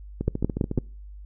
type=two click trains; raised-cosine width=3 ms; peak=-9 / -14 dBFS; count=4 / 9; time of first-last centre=0.28-0.778 / 0.21-0.786 s; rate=6.03 / 13.9 Hz; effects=noise-tail reverb RT60 0.4 s tail -26 dB re dry + added 50 Hz sine -39 dBFS peak until 1.25 s